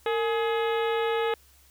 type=harmonic tone with a mistuned harmonic; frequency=421.9 Hz; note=G#4; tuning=27 cents sharp; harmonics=1 / 2 / 3 / 4 / 5 / 6 / 7 / 8 / 9; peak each=-25 / -31 / -35 / -37 / -39 / -41 / -42 / -43 / -44 dBFS; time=0.06-1.34 s; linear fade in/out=2 ms; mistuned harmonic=1; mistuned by=+140 cents; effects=added 68 Hz sine -59 dBFS peak until 1.7 s + white hiss -59 dBFS RMS until 1.7 s